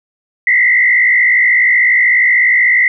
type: tone with frequency modulation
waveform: sine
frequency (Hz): 2009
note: B6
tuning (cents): +29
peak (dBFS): -7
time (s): 0.47-2.88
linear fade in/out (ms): 2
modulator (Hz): 56.5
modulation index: 1.6
effects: none